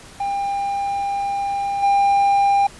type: tone with level steps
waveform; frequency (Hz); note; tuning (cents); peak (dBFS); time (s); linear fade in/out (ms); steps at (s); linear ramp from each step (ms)
triangle; 799; G5; +33; -18 / -11; 0.2-2.67; 5; 1.82; 20
effects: pink hiss -42 dBFS RMS until 2.79 s + resampled to 24000 Hz

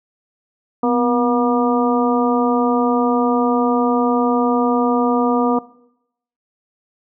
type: harmonic tone with a mistuned harmonic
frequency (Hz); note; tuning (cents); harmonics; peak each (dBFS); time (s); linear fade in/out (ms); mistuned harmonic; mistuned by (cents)
240; B3; -49; 1 / 2 / 3 / 4 / 5; -17 / -20 / -22 / -23 / -24; 0.83-5.59; 5; 1; +65
effects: noise-tail reverb RT60 0.8 s tail -20 dB re dry

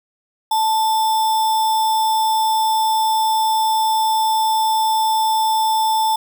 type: tone with sample-and-hold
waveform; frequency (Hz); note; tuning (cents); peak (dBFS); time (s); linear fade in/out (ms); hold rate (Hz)
sine; 880; A5; 0; -14; 0.51-6.16; 5; 4410
effects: none

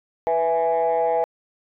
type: chord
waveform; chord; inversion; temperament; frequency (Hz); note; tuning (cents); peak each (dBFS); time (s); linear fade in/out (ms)
sine; E major; second; equal; 493.9 / 659.3 / 830.6; B4 / E5 / G#5; 0 / 0 / 0; -21; 0.27-1.24; 0
effects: tanh soft clip ceiling -13 dBFS

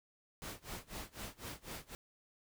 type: noise with tremolo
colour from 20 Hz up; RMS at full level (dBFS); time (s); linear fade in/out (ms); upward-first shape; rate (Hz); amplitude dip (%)
pink; -44; 0.42-1.95; 0; sine; 4; 95
effects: none

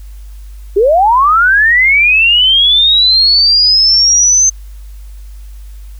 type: linear sweep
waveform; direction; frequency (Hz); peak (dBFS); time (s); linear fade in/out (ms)
sine; up; 371.7 to 6272; -5; 0.76-4.5; 10
effects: added 50 Hz sine -27 dBFS peak until 5.99 s + white hiss -48 dBFS RMS until 5.99 s

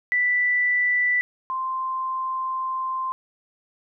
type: tone pair in turn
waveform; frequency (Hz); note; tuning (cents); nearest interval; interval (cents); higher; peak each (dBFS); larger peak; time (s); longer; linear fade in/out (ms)
sine; 1975.5 / 1044.4; B6 / C6; 0 / -3; major seventh; 1103; first; -18 / -24; first; 0.12-1.21 / 1.5-3.12; second; 0
effects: none

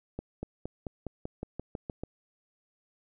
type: accelerating click train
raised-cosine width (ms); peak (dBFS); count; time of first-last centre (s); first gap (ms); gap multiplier
2; -22; 11; 0.19-2.036; 240; 0.94
effects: none

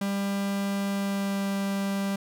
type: tone with pitch glide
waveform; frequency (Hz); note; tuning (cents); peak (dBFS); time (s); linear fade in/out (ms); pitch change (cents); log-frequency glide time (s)
45% pulse; 198.6 to 197.23; G3 to G3; +23 to +11; -26; 0.01-2.16; 5; -12; 0.89-1.51
effects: none

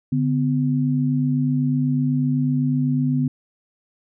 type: tone pair together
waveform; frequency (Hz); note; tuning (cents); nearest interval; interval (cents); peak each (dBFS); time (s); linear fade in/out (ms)
sine; 144.8 / 252.8; D3 / B3; -24 / +41; minor seventh; 965; -20; 0.12-3.28; 5
effects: none

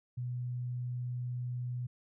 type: tone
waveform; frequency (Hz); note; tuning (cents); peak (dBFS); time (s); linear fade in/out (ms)
sine; 123.47; B2; 0; -34; 0.17-1.87; 10
effects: none

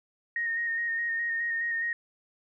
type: tone with vibrato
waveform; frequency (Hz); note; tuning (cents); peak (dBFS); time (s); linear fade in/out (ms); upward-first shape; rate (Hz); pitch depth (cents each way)
sine; 1855; A#6; -9; -27; 0.36-1.93; 2; square; 4.8; 18
effects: none

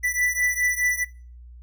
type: beating tone pair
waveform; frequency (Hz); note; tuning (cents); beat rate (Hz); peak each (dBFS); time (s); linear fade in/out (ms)
square; 1975.5 / 1980.3; B6 / B6; 0 / +4; 4.8; -24 / -26; 0.03-1.05; 20
effects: noise-tail reverb RT60 0.4 s tail -21 dB re dry + added 60 Hz sine -41 dBFS peak until 1.62 s

